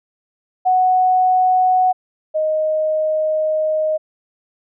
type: tone pair in turn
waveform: sine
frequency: 740 / 622.3 Hz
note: F#5 / D#5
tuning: 0 / 0 cents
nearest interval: minor third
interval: 300 cents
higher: first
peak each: -11 / -15 dBFS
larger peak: first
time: 0.65-1.93 / 2.34-3.98 s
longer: second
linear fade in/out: 20 ms
effects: none